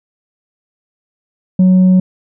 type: tone with tanh clipping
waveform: sine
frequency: 185 Hz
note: F#3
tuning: in tune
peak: -6 dBFS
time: 1.59-2 s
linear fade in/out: 5 ms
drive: 2 dB
effects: none